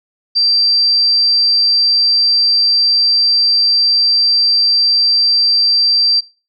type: tone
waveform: sine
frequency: 4699 Hz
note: D8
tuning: in tune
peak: -9 dBFS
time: 0.35-6.21 s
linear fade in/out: 20 ms
effects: noise-tail reverb RT60 0.3 s tail -19 dB re dry